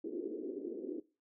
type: band-pass noise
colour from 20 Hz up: pink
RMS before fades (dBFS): -41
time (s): 0.04-1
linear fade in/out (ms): 5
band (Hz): 280 to 430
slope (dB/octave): 48
effects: noise-tail reverb RT60 0.3 s tail -18 dB re dry

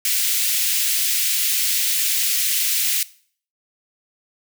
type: high-pass noise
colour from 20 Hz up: white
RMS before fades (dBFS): -20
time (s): 0.05-3.03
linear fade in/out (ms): 2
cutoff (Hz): 2100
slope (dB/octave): 24
effects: noise-tail reverb RT60 0.5 s tail -19 dB re dry

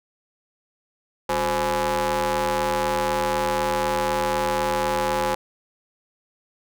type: ring-modulated tone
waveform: sawtooth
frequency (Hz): 160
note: D#3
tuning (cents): +49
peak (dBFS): -14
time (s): 1.29-5.35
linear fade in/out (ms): 5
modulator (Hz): 682
effects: none

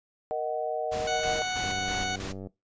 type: chord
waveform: sine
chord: D# minor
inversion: second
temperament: just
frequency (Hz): 466.7 / 622.3 / 746.7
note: A#4 / D#5 / F#5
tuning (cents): +2 / 0 / +16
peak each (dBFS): -33 / -31 / -32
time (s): 0.31-1.42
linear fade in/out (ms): 0
type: noise with tremolo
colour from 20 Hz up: pink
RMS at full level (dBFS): -37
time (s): 0.91-2.33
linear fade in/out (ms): 20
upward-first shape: square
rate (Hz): 3.1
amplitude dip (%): 60
type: harmonic tone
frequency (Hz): 740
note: F#5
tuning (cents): 0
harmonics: 1 / 2 / 3 / 4 / 5 / 6 / 8 / 9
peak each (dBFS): -32 / -35 / -37 / -38 / -39 / -40 / -41 / -42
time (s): 1.07-2.16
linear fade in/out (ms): 5
type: click train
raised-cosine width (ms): 2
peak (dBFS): -27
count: 81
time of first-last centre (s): 1.64-2.471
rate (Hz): 96.3
effects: noise-tail reverb RT60 0.2 s tail -20 dB re dry + resampled to 16000 Hz

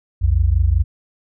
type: tone pair together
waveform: sine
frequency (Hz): 60.5 / 85.56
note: B1 / F2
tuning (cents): -35 / -35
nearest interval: tritone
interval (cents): 600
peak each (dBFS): -15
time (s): 0.21-0.84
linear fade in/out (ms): 20
effects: none

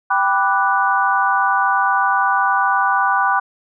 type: chord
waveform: sine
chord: G major seventh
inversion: none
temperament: equal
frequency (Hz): 784 / 987.8 / 1174.7 / 1480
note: G5 / B5 / D6 / F#6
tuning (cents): 0 / 0 / 0 / 0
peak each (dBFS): -19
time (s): 0.1-3.4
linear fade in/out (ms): 10
effects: none

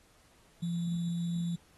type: tone with sample-and-hold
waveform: sine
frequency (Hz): 171.2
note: F3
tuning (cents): -34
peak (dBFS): -30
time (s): 0.62-1.56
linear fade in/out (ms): 10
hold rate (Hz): 3675
effects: pink hiss -64 dBFS RMS until 1.77 s + AAC 32 kbps

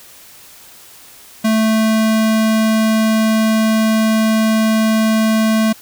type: tone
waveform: square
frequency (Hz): 220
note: A3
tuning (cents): 0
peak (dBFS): -12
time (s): 1.44-5.73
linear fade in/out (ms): 10
effects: white hiss -41 dBFS RMS until 5.81 s

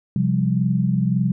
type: chord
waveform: sine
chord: C suspended fourth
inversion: none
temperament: just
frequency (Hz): 130.81 / 174.42 / 196.22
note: C3 / F3 / G3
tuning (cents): 0 / -2 / +2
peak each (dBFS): -21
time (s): 0.16-1.32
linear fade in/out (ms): 2
effects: none

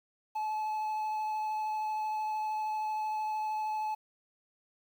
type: tone with vibrato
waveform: triangle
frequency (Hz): 861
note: A5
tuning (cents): -38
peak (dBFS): -29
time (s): 0.35-3.95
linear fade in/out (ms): 10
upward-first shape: sine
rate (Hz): 13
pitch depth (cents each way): 10
effects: 10-bit

